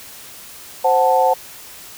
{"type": "chord", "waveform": "sine", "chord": "F# diminished", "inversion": "second", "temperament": "equal", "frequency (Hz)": [523.3, 740, 880], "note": ["C5", "F#5", "A5"], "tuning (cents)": [0, 0, 0], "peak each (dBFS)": -16, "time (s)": [0.84, 1.34], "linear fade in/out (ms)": 10, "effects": ["white hiss -38 dBFS RMS until 1.97 s"]}